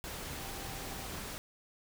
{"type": "tone in noise", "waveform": "sine", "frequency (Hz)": 784, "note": "G5", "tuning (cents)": 0, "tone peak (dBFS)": -51, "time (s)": [0.36, 1.07], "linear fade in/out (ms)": 0, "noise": "pink", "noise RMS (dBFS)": -42, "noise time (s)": [0.04, 1.38], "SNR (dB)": -12, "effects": []}